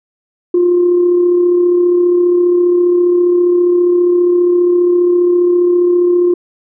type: tone with amplitude modulation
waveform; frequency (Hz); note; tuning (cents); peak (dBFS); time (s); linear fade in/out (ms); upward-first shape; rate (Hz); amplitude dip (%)
sine; 352.9; F4; +18; -5; 0.54-6.34; 5; sine; 34.9; 35
effects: tanh soft clip ceiling -3 dBFS